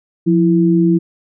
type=tone pair together; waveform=sine; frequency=175.5 / 331.3 Hz; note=F3 / E4; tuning=+9 / +9 cents; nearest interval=major seventh; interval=1100 cents; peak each=-12 dBFS; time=0.26-0.99 s; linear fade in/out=20 ms; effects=none